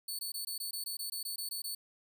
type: tone bursts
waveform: 15% pulse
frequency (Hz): 4454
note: C#8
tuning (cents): +7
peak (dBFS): -30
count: 13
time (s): 0.08-1.75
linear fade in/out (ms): 5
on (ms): 110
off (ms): 20
effects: none